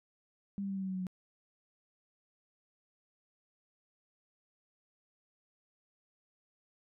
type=tone with pitch steps; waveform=sine; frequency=199.1 / 196.81 / 194.55 / 192.32 / 190.11 / 187.93 / 185.77 / 183.63 Hz; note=G3 / G3 / G3 / G3 / F#3 / F#3 / F#3 / F#3; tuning=+27 / +7 / -13 / -33 / +47 / +27 / +7 / -13 cents; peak=-34 dBFS; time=0.58-1.068 s; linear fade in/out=0 ms; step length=61 ms; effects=none